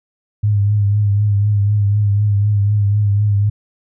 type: tone with vibrato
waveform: sine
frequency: 102.8 Hz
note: G#2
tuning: 17 cents flat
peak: -11 dBFS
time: 0.43-3.5 s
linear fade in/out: 10 ms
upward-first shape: triangle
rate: 4 Hz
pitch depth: 50 cents each way
effects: none